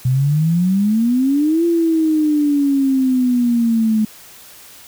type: exponential two-way sweep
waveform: sine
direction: up then down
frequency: 124.2 to 342.3 to 214.3 Hz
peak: -12 dBFS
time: 0.05-4.05 s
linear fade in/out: 5 ms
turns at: 1.65 s
effects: white hiss -41 dBFS RMS until 4.87 s